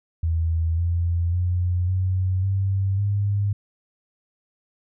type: tone with pitch steps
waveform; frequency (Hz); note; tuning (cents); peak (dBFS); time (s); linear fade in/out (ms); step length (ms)
sine; 82 / 85.53 / 89.22 / 93.06 / 97.07 / 101.25; E2 / F2 / F2 / F#2 / G2 / G#2; -9 / -36 / +38 / +10 / -16 / -43; -19; 0.23-3.53; 5; 550
effects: none